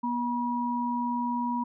sine tone pair together, 241.8 / 964 Hz, B3 / B5, -36 / -42 cents, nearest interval 2 octaves, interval 2394 cents, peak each -29 / -29 dBFS, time 0.03-1.64 s, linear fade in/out 10 ms, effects none

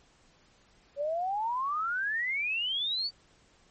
sine exponential sweep, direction up, 554.4 to 4633 Hz, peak -28 dBFS, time 0.96-3.11 s, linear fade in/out 50 ms, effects pink hiss -63 dBFS RMS until 3.7 s + MP3 32 kbps

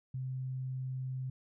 sine tone, 130 Hz, C3, 11 cents flat, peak -35 dBFS, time 0.14-1.3 s, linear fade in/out 5 ms, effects none

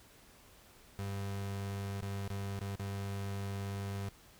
35% pulse tone with dropouts, 99 Hz, G2, 18 cents sharp, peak -35 dBFS, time 0.99-4.09 s, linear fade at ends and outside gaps 0 ms, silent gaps 2.007-2.024 / 2.277-2.303 / 2.591-2.611 / 2.756-2.796 s, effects pink hiss -60 dBFS RMS until 4.39 s

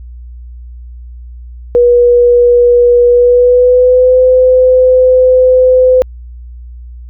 sine tone with pitch glide, 483.9 to 509.7 Hz, B4 to C5, -35 to -45 cents, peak -3 dBFS, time 1.75-6.02 s, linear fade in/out 0 ms, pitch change +90 cents, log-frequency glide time 3.07-4.2 s, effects added 60 Hz sine -26 dBFS peak until 7.09 s

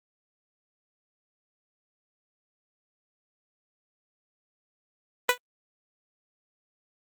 10% pulse tone with exponential decay, 493.9 Hz, B4, in tune, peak -6 dBFS, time 5.29-5.38 s, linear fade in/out 2 ms, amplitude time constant 19 ms, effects Opus 24 kbps

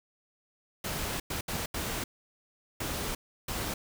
pink noise bursts at uneven times, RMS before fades -34 dBFS, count 6, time 0.84-1.2 / 1.3-1.41 / 1.48-1.66 / 1.74-2.04 / 2.8-3.15 / 3.48-3.74 s, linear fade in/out 5 ms, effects none

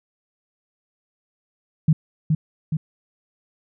sine tone with echo, 156.2 Hz, D#3, 7 cents sharp, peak -11 dBFS, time 1.88-1.93 s, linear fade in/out 5 ms, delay 420 ms, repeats 2, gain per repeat -4 dB, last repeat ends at 2.77 s, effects none

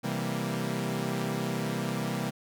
sawtooth chord, C dominant seventh, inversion none, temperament equal, 130.81 / 164.81 / 196 / 233.1 Hz, C3 / E3 / G3 / Bb3, 0 / 0 / 0 / 0 cents, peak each -31 dBFS, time 0.03-2.31 s, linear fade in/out 20 ms, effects none

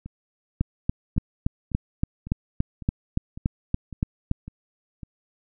two click trains, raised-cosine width 5 ms, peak -24 / -9 dBFS, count 10 / 14, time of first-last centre 0.06-5.032 / 0.61-4.314 s, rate 1.81 / 3.51 Hz, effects none

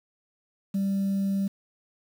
sine tone, 196 Hz, G3, in tune, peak -21 dBFS, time 0.74-1.48 s, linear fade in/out 10 ms, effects tanh soft clip ceiling -22 dBFS + 8-bit

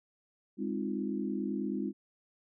sine chord, F minor seventh, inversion first, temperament equal with one note detuned, 204.1 / 261.6 / 311.1 / 349.2 Hz, Ab3 / C4 / Eb4 / F4, -30 / 0 / 0 / 0 cents, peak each -35 / -37 / -38 / -39 dBFS, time 0.57-1.93 s, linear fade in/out 50 ms, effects none

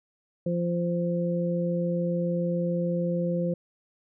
harmonic tone, 173.2 Hz, F3, 14 cents flat, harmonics 1 / 2 / 3, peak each -26 / -34 / -29 dBFS, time 0.46-3.54 s, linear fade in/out 5 ms, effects none

